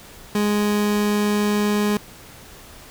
30% pulse tone, 207.7 Hz, G#3, in tune, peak -15 dBFS, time 0.35-1.97 s, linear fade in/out 2 ms, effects pink hiss -43 dBFS RMS until 2.9 s

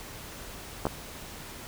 clicks, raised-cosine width 1 ms, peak -12 / -14 dBFS, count 2, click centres 0.854 / 0.868 s, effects pink hiss -43 dBFS RMS until 1.67 s

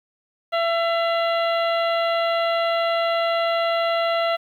harmonic tone with a mistuned harmonic, 671 Hz, E5, 31 cents sharp, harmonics 1 / 2 / 3 / 4 / 5 / 6, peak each -20 / -26 / -30 / -32 / -34 / -36 dBFS, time 0.52-4.37 s, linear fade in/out 20 ms, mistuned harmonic 4, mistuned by +69 cents, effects 9-bit

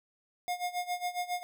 square tone with tremolo, 714 Hz, F5, 38 cents sharp, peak -30 dBFS, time 0.48-1.43 s, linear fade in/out 0 ms, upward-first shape sine, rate 7.3 Hz, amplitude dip 85%, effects none

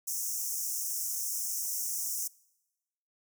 pink high-pass noise, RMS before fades -34 dBFS, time 0.07-2.28 s, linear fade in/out 10 ms, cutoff 5500 Hz, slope 96 dB/octave, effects noise-tail reverb RT60 1.0 s tail -24 dB re dry

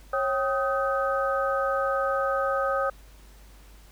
sine tone cluster, 546 / 782 / 1257 / 1536 Hz, C#5 / G5 / D#6 / G6, -26 / -4 / +17 / -36 cents, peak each -26 / -33 / -27 / -33 dBFS, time 0.13-2.9 s, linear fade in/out 5 ms, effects added 50 Hz sine -48 dBFS peak until 3.91 s + pink hiss -56 dBFS RMS until 3.91 s

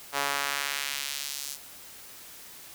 sawtooth tone with high-pass filter sweep, 141.1 Hz, C#3, 31 cents sharp, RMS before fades -32 dBFS, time 0.12-1.58 s, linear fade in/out 50 ms, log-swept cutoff 810 to 6300 Hz, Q 0.93, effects white hiss -47 dBFS RMS until 2.74 s

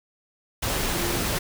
sine tone in noise, 347.1 Hz, F4, 11 cents flat, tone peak -32 dBFS, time 0.93-1.2 s, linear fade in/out 10 ms, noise pink, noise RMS -26 dBFS, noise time 0.62-1.39 s, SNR -9 dB, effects none

